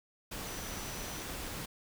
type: tone in noise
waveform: sine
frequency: 5920 Hz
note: F#8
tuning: in tune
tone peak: -49 dBFS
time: 0.46-1.23 s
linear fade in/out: 10 ms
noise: pink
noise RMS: -41 dBFS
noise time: 0.31-1.66 s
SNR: -11 dB
effects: none